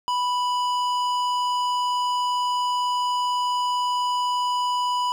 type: tone with hard clipping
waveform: sine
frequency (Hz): 987.8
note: B5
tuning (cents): 0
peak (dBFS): -23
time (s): 0.08-5.12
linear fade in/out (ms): 0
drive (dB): 12
effects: none